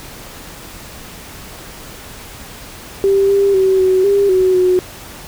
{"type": "tone with pitch steps", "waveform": "sine", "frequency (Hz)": [392.7, 397.4, 380.6, 374.3, 400.2, 372.7, 365.8], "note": ["G4", "G4", "F#4", "F#4", "G4", "F#4", "F#4"], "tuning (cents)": [3, 24, 49, 20, 36, 13, -20], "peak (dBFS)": -9, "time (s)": [3.04, 4.79], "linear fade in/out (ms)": 0, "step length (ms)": 250, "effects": ["pink hiss -34 dBFS RMS until 5.27 s"]}